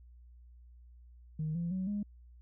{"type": "tone with pitch steps", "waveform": "sine", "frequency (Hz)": [155.56, 170.62, 187.14, 205.3], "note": ["D#3", "F3", "F#3", "G#3"], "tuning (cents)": [0, -40, 20, -20], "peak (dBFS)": -31, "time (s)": [1.39, 2.03], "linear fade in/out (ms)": 5, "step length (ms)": 160, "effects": ["tanh soft clip ceiling -28 dBFS", "added 60 Hz sine -53 dBFS peak until 2.41 s"]}